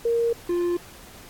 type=tone pair in turn; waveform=sine / triangle; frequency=466.2 / 349.3 Hz; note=A#4 / F4; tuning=0 / 0 cents; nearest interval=perfect fourth; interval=500 cents; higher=first; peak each=-19 dBFS; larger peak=neither; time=0.05-0.33 / 0.49-0.77 s; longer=neither; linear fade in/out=5 ms; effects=pink hiss -46 dBFS RMS until 1.29 s + AAC 64 kbps